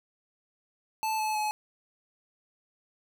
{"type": "tone with pitch steps", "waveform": "square", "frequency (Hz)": [875, 863, 851.1], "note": ["A5", "A5", "G#5"], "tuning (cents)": [-10, -34, 42], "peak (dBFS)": -28, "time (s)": [1.03, 1.51], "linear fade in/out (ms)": 0, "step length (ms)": 160, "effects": []}